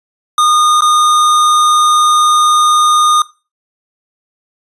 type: tone with dropouts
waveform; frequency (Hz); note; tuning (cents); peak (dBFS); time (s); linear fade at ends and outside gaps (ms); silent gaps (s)
square; 1224; D#6; -29; -8; 0.38-3.22; 2; 0.808-0.82
effects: noise-tail reverb RT60 0.3 s tail -19 dB re dry + resampled to 24000 Hz